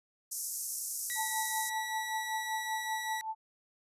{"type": "band-pass noise", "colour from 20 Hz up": "white", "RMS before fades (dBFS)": -38, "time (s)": [0.31, 1.7], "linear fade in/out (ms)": 10, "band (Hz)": [5600, 13000], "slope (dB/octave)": 48}
{"type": "tone", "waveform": "sawtooth", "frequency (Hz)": 1942, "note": "B6", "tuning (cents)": -30, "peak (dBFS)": -33, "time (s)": [1.1, 3.21], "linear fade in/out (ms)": 0}
{"type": "tone with tremolo", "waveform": "sine", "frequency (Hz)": 880, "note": "A5", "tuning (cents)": 0, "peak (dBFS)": -31, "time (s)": [1.15, 3.35], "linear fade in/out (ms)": 50, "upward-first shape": "triangle", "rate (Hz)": 5.2, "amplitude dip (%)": 85}
{"effects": ["resampled to 32000 Hz"]}